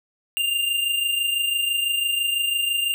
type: tone pair together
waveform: square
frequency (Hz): 2794 / 2820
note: F7 / F7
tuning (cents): 0 / +16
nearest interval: unison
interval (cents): 16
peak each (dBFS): -22 / -29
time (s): 0.37-2.94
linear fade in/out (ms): 0
effects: none